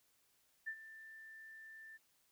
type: tone with ADSR envelope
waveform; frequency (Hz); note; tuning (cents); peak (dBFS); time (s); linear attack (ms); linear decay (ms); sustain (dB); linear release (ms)
sine; 1777; A6; +17; -38; 0.66-1.98; 20; 69; -14; 24
effects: white hiss -75 dBFS RMS until 2.31 s